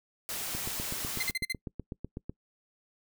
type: noise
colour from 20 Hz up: white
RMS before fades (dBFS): -36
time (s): 0.29-1.31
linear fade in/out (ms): 0
type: click train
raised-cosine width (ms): 3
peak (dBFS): -24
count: 15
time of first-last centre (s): 0.55-2.296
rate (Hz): 8.02
type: tone bursts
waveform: 30% pulse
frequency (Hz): 2071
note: C7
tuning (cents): -18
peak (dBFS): -26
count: 5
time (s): 1.2-1.525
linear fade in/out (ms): 5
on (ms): 29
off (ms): 45
effects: noise-tail reverb RT60 0.1 s tail -24 dB re dry